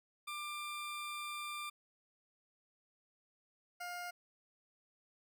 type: tone pair in turn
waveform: 20% pulse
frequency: 1190 / 707.6 Hz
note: D6 / F5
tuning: +22 / +23 cents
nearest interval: major sixth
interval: 899 cents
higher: first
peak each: -36 / -37 dBFS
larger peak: first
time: 0.27-1.7 / 3.8-4.11 s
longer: first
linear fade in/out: 10 ms
effects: none